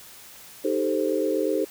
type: chord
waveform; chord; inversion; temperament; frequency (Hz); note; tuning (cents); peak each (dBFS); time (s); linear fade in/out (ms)
sine; A half-diminished seventh; second; equal; 311.1 / 392 / 440 / 523.3; Eb4 / G4 / A4 / C5; 0 / 0 / 0 / 0; -27; 0.64-1.65; 10
effects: white hiss -46 dBFS RMS until 1.7 s